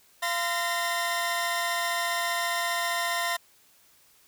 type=tone cluster; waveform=sawtooth; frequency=689 / 1026 / 1835 Hz; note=F5 / C6 / A#6; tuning=-24 / -34 / -28 cents; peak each=-27 dBFS; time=0.22-3.37 s; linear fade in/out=10 ms; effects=white hiss -60 dBFS RMS until 4.27 s